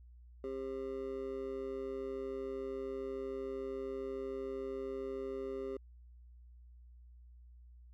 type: tone with amplitude modulation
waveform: triangle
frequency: 400 Hz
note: G4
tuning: 35 cents sharp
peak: -32 dBFS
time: 0.44-5.77 s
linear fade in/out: 2 ms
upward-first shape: sine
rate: 133 Hz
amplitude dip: 90%
effects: added 60 Hz sine -54 dBFS peak until 7.93 s